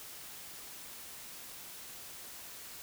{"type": "silence", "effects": ["white hiss -48 dBFS RMS until 2.82 s"]}